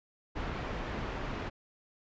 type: low-pass noise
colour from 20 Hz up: pink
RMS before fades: -37 dBFS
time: 0.35-1.5 s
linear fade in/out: 20 ms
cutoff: 2200 Hz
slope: 12 dB/octave
effects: resampled to 16000 Hz